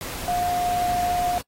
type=tone in noise; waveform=sine; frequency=712 Hz; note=F5; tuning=33 cents sharp; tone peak=-21 dBFS; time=0.28-1.38 s; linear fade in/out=0 ms; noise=pink; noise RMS=-33 dBFS; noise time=0.01-1.41 s; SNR=+9 dB; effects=noise-tail reverb RT60 0.1 s tail -22 dB re dry + AAC 48 kbps